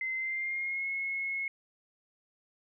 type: tone with pitch glide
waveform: sine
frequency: 2065 to 2175 Hz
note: C7 to C#7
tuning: -23 to -33 cents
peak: -31 dBFS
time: 0.01-1.48 s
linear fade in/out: 2 ms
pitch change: +90 cents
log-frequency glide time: 0.16-0.87 s
effects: none